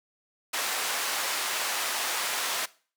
pink band-pass noise, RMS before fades -30 dBFS, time 0.53-2.66 s, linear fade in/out 10 ms, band 850 to 14000 Hz, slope 12 dB/octave, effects noise-tail reverb RT60 0.4 s tail -20 dB re dry

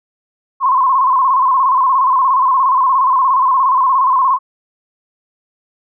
sine tone with vibrato, 1046 Hz, C6, 1 cent flat, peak -9 dBFS, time 0.6-4.39 s, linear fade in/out 50 ms, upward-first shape square, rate 17 Hz, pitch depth 66 cents each way, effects none

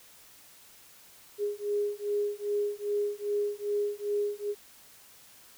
sine beating tone pair, 410.8 / 413.3 Hz, G#4 / G#4, -19 / -8 cents, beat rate 2.5 Hz, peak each -31 / -31 dBFS, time 1.38-4.55 s, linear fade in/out 50 ms, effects white hiss -55 dBFS RMS until 5.57 s

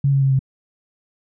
sine tone with pitch steps, 139.3 / 137.3 / 135.33 / 133.39 Hz, C#3 / C#3 / C#3 / C3, +9 / -16 / -41 / +34 cents, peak -13 dBFS, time 0.04-0.392 s, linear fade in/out 5 ms, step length 88 ms, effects none

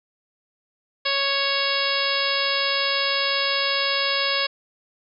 harmonic tone with a mistuned harmonic, 554.4 Hz, C#5, in tune, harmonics 1 / 2 / 3 / 4 / 5 / 6 / 7 / 8 / 9, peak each -29 / -29 / -29 / -29 / -29 / -29 / -29 / -29 / -29 dBFS, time 1.05-4.47 s, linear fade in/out 10 ms, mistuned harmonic 9, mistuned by +19 cents, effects none

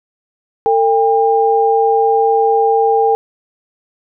sine tone pair together, 450.5 / 801.2 Hz, A4 / G5, +41 / +38 cents, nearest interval minor seventh, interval 997 cents, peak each -12 dBFS, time 0.66-3.15 s, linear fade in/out 0 ms, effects none

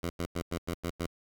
10% pulse tone bursts, 85.9 Hz, F2, 28 cents flat, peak -23 dBFS, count 7, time 0.03-1.066 s, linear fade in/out 5 ms, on 70 ms, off 91 ms, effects none

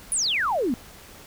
sine exponential sweep, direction down, 10548 to 220 Hz, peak -21 dBFS, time 0.12-0.74 s, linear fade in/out 0 ms, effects pink hiss -46 dBFS RMS until 1.26 s

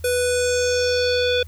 square tone with low-pass filter sweep, 493.9 Hz, B4, in tune, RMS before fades -20 dBFS, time 0.04-1.43 s, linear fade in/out 5 ms, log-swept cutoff 11000 to 3400 Hz, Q 3.8, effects added 81 Hz sine -35 dBFS peak until 1.47 s + white hiss -54 dBFS RMS until 1.47 s

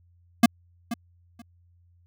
square tone with echo, 233.8 Hz, A#3, 5 cents sharp, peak -12 dBFS, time 0.43-0.46 s, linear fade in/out 5 ms, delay 480 ms, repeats 2, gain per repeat -15 dB, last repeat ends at 1.42 s, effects added 87 Hz sine -57 dBFS peak until 2.06 s

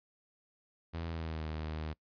sawtooth tone with pitch glide, 83.1 to 77.98 Hz, E2 to D#2, +15 to +4 cents, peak -33 dBFS, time 0.93-1.94 s, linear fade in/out 20 ms, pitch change -111 cents, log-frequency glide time 1.07-1.47 s, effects noise-tail reverb RT60 0.1 s tail -23 dB re dry + resampled to 11025 Hz

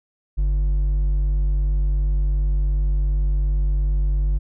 sine tone with hard clipping, 48.63 Hz, G1, 13 cents flat, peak -18 dBFS, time 0.37-4.39 s, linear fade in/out 20 ms, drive 4 dB, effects none

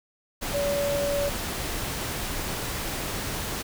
sine tone in noise, 570 Hz, C#5, 48 cents sharp, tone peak -24 dBFS, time 0.53-1.3 s, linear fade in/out 20 ms, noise pink, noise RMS -31 dBFS, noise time 0.41-3.63 s, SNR +4 dB, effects none

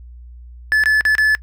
triangle tone with dropouts, 1730 Hz, A6, 30 cents flat, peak -9 dBFS, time 0.72-1.35 s, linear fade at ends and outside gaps 0 ms, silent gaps 0.837-0.858 / 1.009-1.052 / 1.152-1.182 s, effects noise-tail reverb RT60 0.1 s tail -22 dB re dry + added 60 Hz sine -35 dBFS peak until 1.42 s

